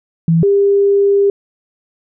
sine tone pair in turn, 164.81 / 400 Hz, E3 / G4, 0 / +35 cents, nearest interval octave + minor third, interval 1535 cents, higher second, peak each -8 dBFS, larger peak neither, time 0.28-0.43 / 0.43-1.3 s, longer second, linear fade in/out 2 ms, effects none

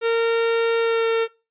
45% pulse tone with pitch glide, 459.8 to 454.5 Hz, A#4 to A#4, -24 to -44 cents, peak -17 dBFS, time 0.01-1.28 s, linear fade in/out 50 ms, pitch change -20 cents, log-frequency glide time 0.79-1.07 s, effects noise-tail reverb RT60 0.3 s tail -21 dB re dry + resampled to 8000 Hz

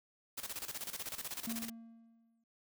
white noise with tremolo, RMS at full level -41 dBFS, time 0.37-1.7 s, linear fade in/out 10 ms, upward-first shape square, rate 16 Hz, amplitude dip 75%
triangle tone with exponential decay, 228.6 Hz, A#3, 34 cents flat, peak -34 dBFS, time 1.47-2.44 s, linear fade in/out 5 ms, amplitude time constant 210 ms
effects none

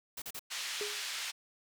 white noise bursts, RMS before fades -42 dBFS, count 3, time 0.17-0.394 s, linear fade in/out 5 ms, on 50 ms, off 37 ms
pink band-pass noise, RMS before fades -39 dBFS, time 0.5-1.32 s, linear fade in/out 20 ms, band 2100 to 6800 Hz, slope 12 dB/octave
sine tone with exponential decay, 415.3 Hz, G#4, in tune, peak -33 dBFS, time 0.81-1.06 s, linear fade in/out 1 ms, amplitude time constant 54 ms
effects none

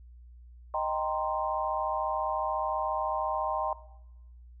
sine chord, C minor seventh, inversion first, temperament equal, 622.3 / 784 / 932.3 / 1046.5 Hz, Eb5 / G5 / Bb5 / C6, 0 / 0 / 0 / 0 cents, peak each -33 dBFS, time 0.74-3.73 s, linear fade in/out 2 ms, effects noise-tail reverb RT60 0.9 s tail -18 dB re dry + added 60 Hz sine -48 dBFS peak until 4.6 s

